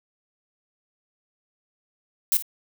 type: noise with echo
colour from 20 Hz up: violet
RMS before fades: -20 dBFS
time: 2.32-2.37 s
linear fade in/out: 0 ms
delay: 53 ms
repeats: 1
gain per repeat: -14 dB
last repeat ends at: 2.423 s
effects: none